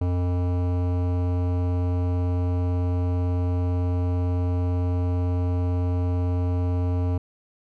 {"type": "tone with hard clipping", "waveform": "sine", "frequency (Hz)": 89.1, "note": "F2", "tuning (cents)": 35, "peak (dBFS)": -23, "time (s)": [0.01, 7.18], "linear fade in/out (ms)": 5, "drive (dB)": 16, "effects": []}